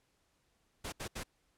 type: noise bursts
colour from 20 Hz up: pink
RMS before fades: -41 dBFS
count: 3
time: 0.84-1.236 s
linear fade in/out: 10 ms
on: 84 ms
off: 72 ms
effects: pink hiss -75 dBFS RMS until 1.57 s + low-pass 11000 Hz 12 dB/octave